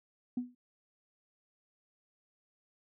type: tone with exponential decay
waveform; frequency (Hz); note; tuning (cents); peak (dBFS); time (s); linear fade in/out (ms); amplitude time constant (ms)
sine; 246.9; B3; 0; -27; 0.37-0.55; 5; 39
effects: tanh soft clip ceiling -26 dBFS